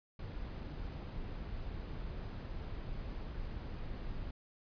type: noise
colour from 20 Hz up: brown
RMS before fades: -42 dBFS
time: 0.19-4.31 s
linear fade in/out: 5 ms
effects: resampled to 11025 Hz